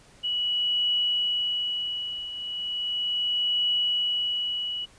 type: tone with tremolo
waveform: sine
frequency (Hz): 2935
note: F#7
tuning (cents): -15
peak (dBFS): -21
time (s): 0.23-4.86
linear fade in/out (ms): 20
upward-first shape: triangle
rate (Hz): 0.36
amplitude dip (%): 75
effects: pink hiss -55 dBFS RMS until 4.98 s + resampled to 22050 Hz